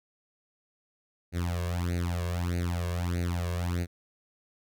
sawtooth tone with flanger, 87.31 Hz, F2, in tune, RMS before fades -30 dBFS, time 1.32-3.87 s, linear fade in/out 50 ms, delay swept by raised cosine 0.46 to 1.86 ms, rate 1.6 Hz, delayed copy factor +0.95, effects none

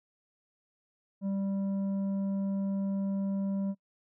sine tone with tanh clipping, 196 Hz, G3, in tune, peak -30 dBFS, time 1.21-3.75 s, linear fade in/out 50 ms, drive 7 dB, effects noise-tail reverb RT60 0.1 s tail -26 dB re dry

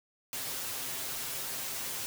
white noise with comb filter, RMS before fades -37 dBFS, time 0.33-2.06 s, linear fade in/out 0 ms, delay 7.6 ms, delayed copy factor +0.6, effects none

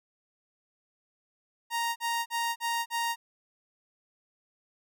sawtooth tone bursts, 932.3 Hz, A#5, in tune, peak -24 dBFS, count 5, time 1.7-3.16 s, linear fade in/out 50 ms, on 260 ms, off 40 ms, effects none

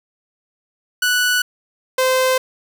sawtooth tone pair in turn, 1480 / 517 Hz, F#6 / C5, 0 / -21 cents, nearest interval octave + tritone, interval 1821 cents, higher first, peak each -11 / -10 dBFS, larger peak second, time 1.02-1.42 / 1.98-2.38 s, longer neither, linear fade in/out 5 ms, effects none

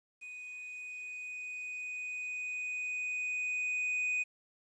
triangle tone with level ramp, 2489 Hz, D#7, in tune, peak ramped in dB -42 to -28 dBFS, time 0.21-4.24 s, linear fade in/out 20 ms, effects resampled to 22050 Hz + 11-bit

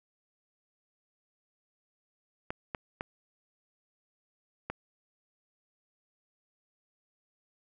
clicks, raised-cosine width 0.5 ms, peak -19 dBFS, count 4, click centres 2.505 / 2.748 / 3.009 / 4.7 s, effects none

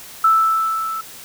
sine tone with level ramp, 1318.5 Hz, E6, in tune, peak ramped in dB -9 to -23 dBFS, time 0.24-1.01 s, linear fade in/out 5 ms, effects white hiss -38 dBFS RMS until 1.24 s

